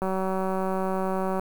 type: click train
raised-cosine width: 1 ms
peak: -15 dBFS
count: 261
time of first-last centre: 0.02-1.396 s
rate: 189 Hz
effects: 7-bit